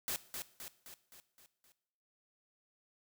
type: noise with echo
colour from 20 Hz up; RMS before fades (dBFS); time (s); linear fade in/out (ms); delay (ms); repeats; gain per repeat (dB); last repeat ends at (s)
white; -37; 0.08-0.16; 0; 260; 6; -5; 1.72
effects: noise-tail reverb RT60 0.8 s tail -17 dB re dry